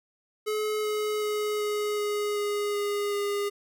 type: tone with pitch steps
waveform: square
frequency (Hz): 427.2 / 424.2 / 421.3 / 418.4 / 415.5 / 412.6 / 409.8 / 407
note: G#4 / G#4 / G#4 / G#4 / G#4 / G#4 / G#4 / G#4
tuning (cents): +49 / +37 / +25 / +13 / +1 / -11 / -23 / -35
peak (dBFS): -27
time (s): 0.46-3.5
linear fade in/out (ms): 20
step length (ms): 380
effects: none